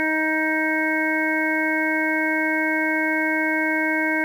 harmonic tone, 313.8 Hz, D#4, 15 cents sharp, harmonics 1 / 2 / 3 / 5 / 6 / 7, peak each -24 / -29 / -30 / -25 / -29 / -25 dBFS, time 0-4.24 s, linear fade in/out 0 ms, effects 8-bit

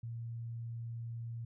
sine tone, 116.2 Hz, A#2, 5 cents flat, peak -39 dBFS, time 0.03-1.45 s, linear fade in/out 5 ms, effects none

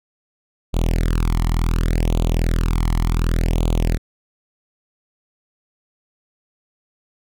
sawtooth tone with flanger, 41.2 Hz, E1, in tune, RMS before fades -18 dBFS, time 0.73-3.98 s, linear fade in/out 20 ms, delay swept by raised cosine 0.28 to 0.98 ms, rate 0.68 Hz, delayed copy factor +0.9, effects none

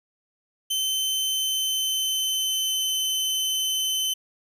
sawtooth tone with pitch glide, 3075 to 3056 Hz, G7 to G7, -34 to -45 cents, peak -20 dBFS, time 0.7-4.14 s, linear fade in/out 10 ms, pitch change -11 cents, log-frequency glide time 1.32-2.97 s, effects none

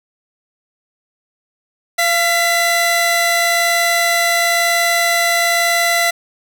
sawtooth tone pair together, 687 / 2000 Hz, F5 / B6, -29 / +21 cents, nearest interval octave + tritone, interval 1850 cents, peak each -12 dBFS, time 1.98-6.11 s, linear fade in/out 10 ms, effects none

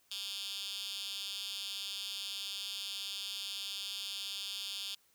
10% pulse tone with high-pass filter, 198.4 Hz, G3, 21 cents sharp, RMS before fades -41 dBFS, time 0.11-4.95 s, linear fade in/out 5 ms, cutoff 3700 Hz, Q 6.4, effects white hiss -70 dBFS RMS until 5.14 s

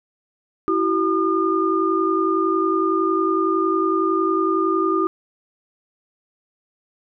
sine tone cluster, 329.1 / 380 / 1213 Hz, E4 / F#4 / D#6, -3 / +46 / -44 cents, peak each -21 dBFS, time 0.68-5.07 s, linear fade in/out 0 ms, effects none

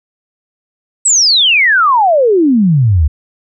sine exponential sweep, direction down, 8180 to 69.3 Hz, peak -6 dBFS, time 1.05-3.08 s, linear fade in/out 10 ms, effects none

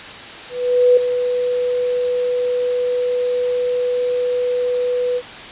sine tone with ADSR envelope, 494.2 Hz, B4, 1 cent sharp, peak -7 dBFS, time 0.49-5.22 s, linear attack 480 ms, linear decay 5 ms, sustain -9 dB, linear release 55 ms, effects white hiss -33 dBFS RMS until 5.51 s + resampled to 8000 Hz

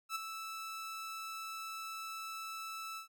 sawtooth tone with ADSR envelope, 1316 Hz, E6, 3 cents flat, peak -30 dBFS, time 0.09-3.08 s, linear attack 65 ms, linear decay 13 ms, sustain -8 dB, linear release 110 ms, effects none

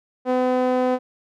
sawtooth tone with band-pass filter, 253.3 Hz, B3, 44 cents sharp, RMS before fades -20 dBFS, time 0.25-0.99 s, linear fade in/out 50 ms, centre 560 Hz, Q 1.5, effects none

